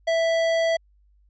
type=tone with hard clipping; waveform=sine; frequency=659.3 Hz; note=E5; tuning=in tune; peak=-21 dBFS; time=0.07-0.77 s; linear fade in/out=10 ms; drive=14 dB; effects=added 50 Hz sine -56 dBFS peak until 1.29 s + resampled to 16000 Hz